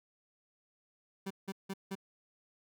30% pulse tone bursts, 193.6 Hz, G3, 21 cents flat, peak -34 dBFS, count 4, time 1.26-1.954 s, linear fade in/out 10 ms, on 46 ms, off 170 ms, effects none

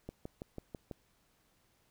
click train, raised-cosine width 2 ms, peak -28 dBFS, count 6, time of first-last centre 0.09-0.912 s, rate 6.08 Hz, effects pink hiss -72 dBFS RMS until 1.9 s

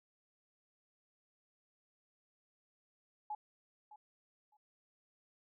sine tone with echo, 845 Hz, G#5, 30 cents sharp, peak -38 dBFS, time 3.3-3.35 s, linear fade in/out 5 ms, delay 610 ms, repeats 2, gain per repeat -15 dB, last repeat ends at 4.57 s, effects none

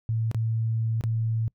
sine tone with dropouts, 112.6 Hz, A2, 40 cents sharp, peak -23 dBFS, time 0.09-1.48 s, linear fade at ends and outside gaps 0 ms, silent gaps 0.314-0.346 / 1.01-1.038 s, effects noise-tail reverb RT60 0.1 s tail -26 dB re dry

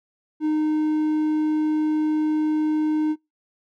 triangle tone, 307.7 Hz, D#4, 19 cents flat, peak -17 dBFS, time 0.4-3.16 s, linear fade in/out 50 ms, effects noise-tail reverb RT60 0.2 s tail -25 dB re dry

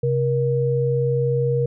sine tone pair together, 133 / 474 Hz, C3 / A#4, +29 / +29 cents, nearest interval octave + minor seventh, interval 2200 cents, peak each -20 dBFS, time 0.03-1.66 s, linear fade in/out 5 ms, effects none

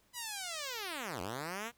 5% pulse linear two-way sweep, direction down then up, 1000 to 82.9 to 244.3 Hz, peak -27 dBFS, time 0.13-1.72 s, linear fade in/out 50 ms, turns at 1.21 s, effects pink hiss -70 dBFS RMS until 1.77 s

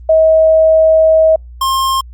sine / square tone pair in turn, 638 / 1064.3 Hz, D#5 / C6, +43 / +29 cents, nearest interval major sixth, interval 886 cents, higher second, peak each -5 / -12 dBFS, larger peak first, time 0.09-1.36 / 1.61-2.01 s, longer first, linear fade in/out 5 ms, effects added 60 Hz sine -30 dBFS peak until 2.13 s + Opus 32 kbps

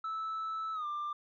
sine tone with pitch glide, 1311 to 1188.4 Hz, E6 to D6, -10 to +20 cents, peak -32 dBFS, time 0.04-1.13 s, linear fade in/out 5 ms, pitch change -170 cents, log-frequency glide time 0.73-0.86 s, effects tanh soft clip ceiling -33 dBFS

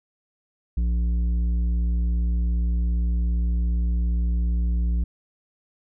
sine tone with tanh clipping, 58.7 Hz, A#1, 13 cents sharp, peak -21 dBFS, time 0.77-5.04 s, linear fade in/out 5 ms, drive 8 dB, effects none

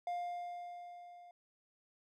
triangle tone with level ramp, 704 Hz, F5, 14 cents sharp, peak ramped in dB -33 to -52 dBFS, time 0.07-1.31 s, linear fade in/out 2 ms, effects none

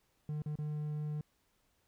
triangle tone with dropouts, 150.5 Hz, D3, 43 cents sharp, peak -33 dBFS, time 0.29-1.21 s, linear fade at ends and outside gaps 2 ms, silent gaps 0.42-0.46 / 0.556-0.587 s, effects pink hiss -75 dBFS RMS until 1.87 s

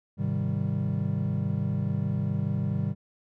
triangle chord, Ab major seventh, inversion none, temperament equal, 103.83 / 130.81 / 155.56 / 196 Hz, Ab2 / C3 / Eb3 / G3, 0 / 0 / 0 / 0 cents, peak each -29 dBFS, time 0.17-2.95 s, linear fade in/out 50 ms, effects none

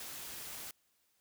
white noise with amplitude modulation, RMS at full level -43 dBFS, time 0-0.71 s, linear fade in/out 2 ms, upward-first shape sine, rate 234 Hz, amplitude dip 50%, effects white hiss -75 dBFS RMS until 1.2 s

